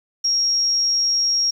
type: tone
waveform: sine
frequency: 5590 Hz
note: F8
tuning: 1 cent sharp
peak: -16 dBFS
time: 0.24-1.51 s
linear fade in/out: 10 ms
effects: 8-bit